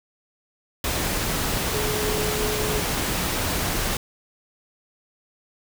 sine tone in noise, 424.3 Hz, G#4, 37 cents sharp, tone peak -27 dBFS, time 1.74-2.8 s, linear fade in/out 2 ms, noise pink, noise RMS -25 dBFS, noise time 0.84-3.97 s, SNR -5 dB, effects none

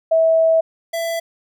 sine / square tone pair in turn, 650 / 666.7 Hz, E5 / E5, -24 / +19 cents, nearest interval unison, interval 43 cents, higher second, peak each -11 / -21 dBFS, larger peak first, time 0.11-0.61 / 0.93-1.2 s, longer first, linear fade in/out 10 ms, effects none

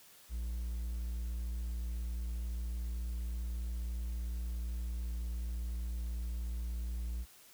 triangle tone, 58.6 Hz, A#1, 10 cents sharp, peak -33 dBFS, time 0.29-7.26 s, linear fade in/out 50 ms, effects white hiss -59 dBFS RMS until 7.53 s

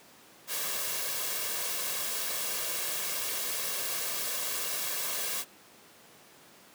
white noise with comb filter, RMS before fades -33 dBFS, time 0.47-5.45 s, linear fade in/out 50 ms, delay 1.8 ms, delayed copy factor +0.55, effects pink hiss -55 dBFS RMS until 6.74 s + high-pass 200 Hz 12 dB/octave

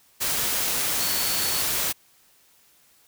sine tone in noise, 4435 Hz, C#8, in tune, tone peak -31 dBFS, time 0.99-1.63 s, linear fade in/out 20 ms, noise white, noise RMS -25 dBFS, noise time 0.2-1.93 s, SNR -9 dB, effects white hiss -59 dBFS RMS until 3.07 s

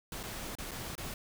pink noise with dropouts, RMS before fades -41 dBFS, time 0.12-1.14 s, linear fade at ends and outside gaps 2 ms, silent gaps 0.231-0.235 / 0.553-0.585 / 0.711-0.715 / 0.954-0.979 s, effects none

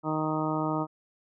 harmonic tone, 155.6 Hz, D#3, in tune, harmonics 1 / 2 / 3 / 4 / 5 / 6 / 7 / 8, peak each -33 / -30 / -38 / -35 / -37 / -35 / -40 / -35 dBFS, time 0.03-0.87 s, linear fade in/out 50 ms, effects none

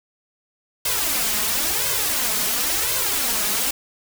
white noise with flanger, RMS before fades -22 dBFS, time 0.85-3.71 s, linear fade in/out 5 ms, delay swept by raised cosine 1.9 to 4.8 ms, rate 0.96 Hz, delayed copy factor +1, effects none

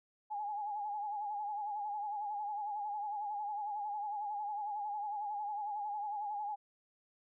sine tone with vibrato, 830.6 Hz, G#5, in tune, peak -36 dBFS, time 0.3-6.56 s, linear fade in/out 20 ms, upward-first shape sine, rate 11 Hz, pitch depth 58 cents each way, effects none

